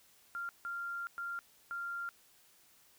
sine tone bursts at uneven times, 1390 Hz, F6, 9 cents flat, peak -37 dBFS, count 4, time 0.35-0.49 / 0.65-1.07 / 1.18-1.39 / 1.71-2.09 s, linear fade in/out 0 ms, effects white hiss -65 dBFS RMS until 2.98 s

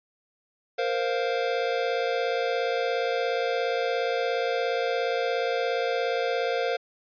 square chord, Bb suspended second, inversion none, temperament equal, 466.2 / 523.3 / 698.5 Hz, Bb4 / C5 / F5, 0 / 0 / 0 cents, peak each -29 / -29 / -31 dBFS, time 0.78-6.77 s, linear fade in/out 10 ms, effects resampled to 11025 Hz

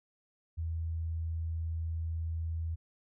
sine tone, 81.8 Hz, E2, 13 cents flat, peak -32 dBFS, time 0.57-2.76 s, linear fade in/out 20 ms, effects none

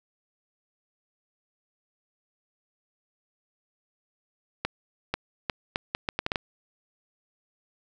accelerating click train, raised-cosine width 0.3 ms, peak -10 dBFS, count 10, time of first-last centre 4.65-6.358 s, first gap 490 ms, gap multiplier 0.73, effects none

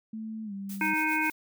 sine tone with pitch glide, 220 to 197.13 Hz, A3 to G3, 0 to +10 cents, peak -34 dBFS, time 0.13-0.94 s, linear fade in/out 5 ms, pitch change -190 cents, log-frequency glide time 0.44-0.53 s
blue noise with tremolo, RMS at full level -42 dBFS, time 0.69-1.32 s, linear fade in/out 5 ms, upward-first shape triangle, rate 7.4 Hz, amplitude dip 80%
harmonic tone, 311.1 Hz, D#4, in tune, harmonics 1 / 3 / 5 / 7 / 8, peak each -31 / -31 / -31 / -31 / -31 dBFS, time 0.81-1.3 s, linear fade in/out 2 ms
effects none

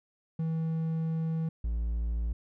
triangle tone pair in turn, 161.7 / 56.99 Hz, E3 / A#1, -33 / -38 cents, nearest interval octave + tritone, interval 1805 cents, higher first, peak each -26 dBFS, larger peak neither, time 0.39-1.49 / 1.64-2.33 s, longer first, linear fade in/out 5 ms, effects none

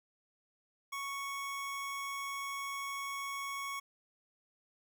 25% pulse tone, 1108.7 Hz, C#6, in tune, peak -34 dBFS, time 0.92-3.8 s, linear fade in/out 10 ms, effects none

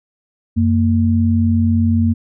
sine tone pair together, 91.7 / 229.9 Hz, F#2 / A#3, -15 / -24 cents, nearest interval octave + major third, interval 1591 cents, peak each -14 dBFS, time 0.56-2.14 s, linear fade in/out 20 ms, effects none

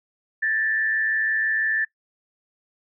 sine tone with frequency modulation, 1760 Hz, A6, in tune, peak -20 dBFS, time 0.42-1.85 s, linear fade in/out 10 ms, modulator 106 Hz, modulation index 0.56, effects noise-tail reverb RT60 0.1 s tail -20 dB re dry

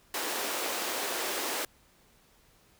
pink high-pass noise, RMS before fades -33 dBFS, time 0.14-1.65 s, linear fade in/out 2 ms, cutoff 330 Hz, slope 24 dB/octave, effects pink hiss -63 dBFS RMS until 2.79 s

